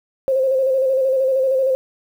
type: tone with vibrato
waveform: sine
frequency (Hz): 528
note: C5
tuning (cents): +16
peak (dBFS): -14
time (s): 0.28-1.75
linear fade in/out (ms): 0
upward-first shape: square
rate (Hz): 13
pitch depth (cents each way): 34
effects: 8-bit